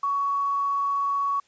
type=tone with quantisation; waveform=sine; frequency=1121 Hz; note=C#6; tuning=19 cents sharp; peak=-22 dBFS; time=0.03-1.4 s; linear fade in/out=5 ms; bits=8; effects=white hiss -63 dBFS RMS until 1.47 s + resampled to 16000 Hz